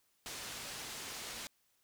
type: low-pass noise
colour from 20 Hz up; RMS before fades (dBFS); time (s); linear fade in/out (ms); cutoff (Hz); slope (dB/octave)
white; -45; 0.26-1.47; 0; 7200; 12
effects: white hiss -75 dBFS RMS until 1.83 s